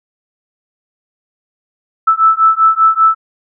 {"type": "beating tone pair", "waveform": "sine", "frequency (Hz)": [1313, 1318.1], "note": ["E6", "E6"], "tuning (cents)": [-7, -1], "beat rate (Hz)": 5.1, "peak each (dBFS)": -10, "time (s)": [2.07, 3.15], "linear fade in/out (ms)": 10, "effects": []}